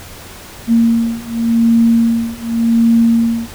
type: beating tone pair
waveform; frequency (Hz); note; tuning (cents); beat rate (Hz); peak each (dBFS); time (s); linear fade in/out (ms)
sine; 230 / 230.88; A#3 / A#3; -23 / -16; 0.88; -13 / -12; 0.67-3.49; 50
effects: added 89 Hz sine -40 dBFS peak until 3.54 s + pink hiss -34 dBFS RMS until 3.54 s